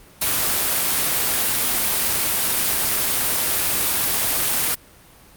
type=noise; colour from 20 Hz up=white; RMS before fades=-20 dBFS; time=0.21-4.75 s; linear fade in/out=10 ms; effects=pink hiss -48 dBFS RMS until 5.36 s + Opus 32 kbps